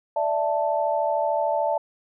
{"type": "chord", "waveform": "sine", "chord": "D suspended second", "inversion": "none", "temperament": "just", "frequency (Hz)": [587.3, 660.7, 881], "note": ["D5", "E5", "A5"], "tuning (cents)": [0, 4, 2], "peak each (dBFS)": -25, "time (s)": [0.16, 1.78], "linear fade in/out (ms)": 5, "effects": []}